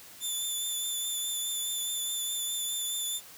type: tone with vibrato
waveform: 15% pulse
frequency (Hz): 3520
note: A7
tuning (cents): 0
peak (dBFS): -24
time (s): 0.2-3.21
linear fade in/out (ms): 50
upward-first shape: triangle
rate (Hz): 4.8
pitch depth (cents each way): 25
effects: white hiss -50 dBFS RMS until 3.37 s